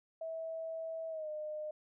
sine tone with pitch glide, 650 to 610 Hz, E5 to D#5, -24 to -34 cents, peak -38 dBFS, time 0.21-1.71 s, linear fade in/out 5 ms, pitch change -110 cents, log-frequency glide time 1.09-1.29 s, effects none

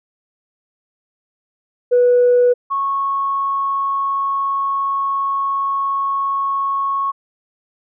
sine tone pair in turn, 490.3 / 1100.7 Hz, B4 / C#6, -13 / -13 cents, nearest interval octave + major second, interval 1400 cents, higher second, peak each -8 / -16 dBFS, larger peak first, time 1.91-2.54 / 2.7-7.12 s, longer second, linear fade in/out 20 ms, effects tanh soft clip ceiling -6 dBFS

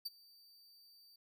45% pulse tone with ADSR envelope, 4627 Hz, D8, 27 cents flat, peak -36 dBFS, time 0.05-1.16 s, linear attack 11 ms, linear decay 27 ms, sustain -24 dB, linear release 4 ms, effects none

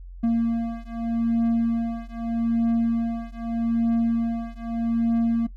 triangle beating tone pair, 230.4 / 231.21 Hz, A#3 / A#3, -20 / -14 cents, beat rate 0.81 Hz, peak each -22 / -22 dBFS, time 0.23-5.47 s, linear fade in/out 10 ms, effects noise-tail reverb RT60 0.1 s tail -18 dB re dry + added 44 Hz sine -37 dBFS peak until 5.56 s

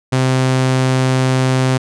sawtooth tone, 130 Hz, C3, 11 cents flat, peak -8 dBFS, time 0.12-1.78 s, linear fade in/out 10 ms, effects resampled to 22050 Hz

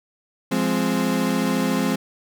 35% pulse chord, F minor, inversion none, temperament equal with one note detuned, 173.71 / 207.7 / 261.6 Hz, F3 / Ab3 / C4, -9 / 0 / 0 cents, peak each -24 / -22 / -21 dBFS, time 0.51-1.96 s, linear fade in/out 10 ms, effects none

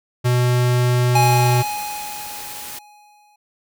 square tone, 123.47 Hz, B2, in tune, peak -15 dBFS, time 0.24-1.63 s, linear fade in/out 20 ms
square tone with exponential decay, 834 Hz, G#5, 7 cents sharp, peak -14 dBFS, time 1.15-3.36 s, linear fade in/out 5 ms, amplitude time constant 480 ms
white noise, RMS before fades -33 dBFS, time 1.22-2.79 s, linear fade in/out 5 ms
effects none

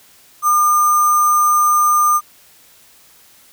sine tone with sample-and-hold, 1205 Hz, D6, 44 cents sharp, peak -10 dBFS, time 0.42-2.21 s, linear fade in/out 50 ms, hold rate 7350 Hz, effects white hiss -48 dBFS RMS until 3.52 s

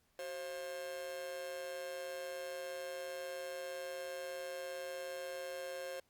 45% pulse tone with amplitude modulation, 533 Hz, C5, 32 cents sharp, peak -38 dBFS, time 0.19-6 s, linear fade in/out 2 ms, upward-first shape sine, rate 157 Hz, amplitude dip 75%, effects pink hiss -75 dBFS RMS until 6.09 s + Opus 48 kbps

